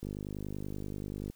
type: click train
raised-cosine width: 3 ms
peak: -26 dBFS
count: 65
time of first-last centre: 0.03-1.3 s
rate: 50.4 Hz
effects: white hiss -66 dBFS RMS until 1.35 s